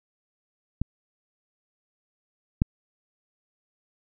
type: clicks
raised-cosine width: 5 ms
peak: -13 / -7 dBFS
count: 2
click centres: 0.816 / 2.619 s
effects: none